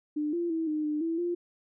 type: tone with pitch steps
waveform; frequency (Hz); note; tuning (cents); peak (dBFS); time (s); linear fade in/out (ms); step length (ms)
sine; 299.6 / 343.6 / 324.8 / 305.9 / 300.8 / 329.4 / 348.3; D4 / F4 / E4 / D#4 / D4 / E4 / F4; +35 / -28 / -26 / -29 / +42 / -1 / -5; -27; 0.16-1.35; 10; 170
effects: none